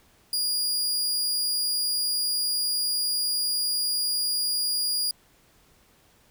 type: tone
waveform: sawtooth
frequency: 4850 Hz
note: D#8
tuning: 45 cents flat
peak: -21 dBFS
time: 0.33-5.11 s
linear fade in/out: 2 ms
effects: pink hiss -60 dBFS RMS until 6.3 s